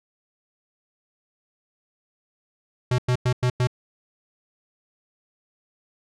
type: tone bursts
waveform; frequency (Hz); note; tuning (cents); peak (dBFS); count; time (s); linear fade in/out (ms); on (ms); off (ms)
square; 124.9; B2; +20; -19; 5; 2.91-3.672; 5; 74; 98
effects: low-pass 7000 Hz 12 dB/octave